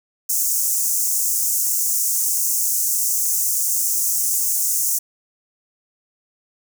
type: high-pass noise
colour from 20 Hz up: pink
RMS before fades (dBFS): -20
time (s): 0.29-4.99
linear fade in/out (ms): 10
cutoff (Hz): 6100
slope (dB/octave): 48
effects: none